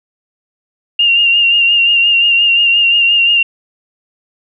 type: tone with vibrato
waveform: sine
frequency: 2794 Hz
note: F7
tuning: in tune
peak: -7 dBFS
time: 0.99-3.43 s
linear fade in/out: 5 ms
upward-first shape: sine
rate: 5.7 Hz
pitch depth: 33 cents each way
effects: none